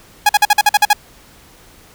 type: tone bursts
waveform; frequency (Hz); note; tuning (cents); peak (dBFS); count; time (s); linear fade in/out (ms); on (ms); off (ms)
sawtooth; 830.6; G#5; 0; -3; 9; 0.26-0.932; 5; 32; 48
effects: pink hiss -45 dBFS RMS until 1.94 s